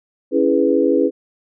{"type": "chord", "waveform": "sine", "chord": "C# minor seventh", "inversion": "none", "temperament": "equal", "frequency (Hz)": [277.2, 329.6, 415.3, 493.9], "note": ["C#4", "E4", "G#4", "B4"], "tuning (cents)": [0, 0, 0, 0], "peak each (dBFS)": -18, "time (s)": [0.31, 1.11], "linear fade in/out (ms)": 50, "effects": []}